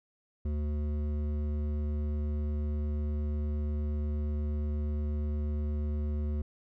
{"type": "tone with hard clipping", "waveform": "sine", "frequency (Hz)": 74.3, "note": "D2", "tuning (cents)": 21, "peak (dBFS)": -31, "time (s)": [0.45, 6.42], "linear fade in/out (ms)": 5, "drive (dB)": 11, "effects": []}